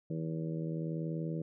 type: harmonic tone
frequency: 80.6 Hz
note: E2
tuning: 38 cents flat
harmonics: 2 / 3 / 4 / 5 / 6 / 7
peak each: -35 / -47 / -41 / -47 / -45 / -48 dBFS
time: 0.1-1.42 s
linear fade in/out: 5 ms
effects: none